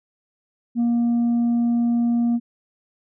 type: tone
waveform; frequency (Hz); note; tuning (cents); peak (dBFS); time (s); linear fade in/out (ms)
sine; 236.4; A#3; +24; -14; 0.75-2.4; 50
effects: tanh soft clip ceiling -16 dBFS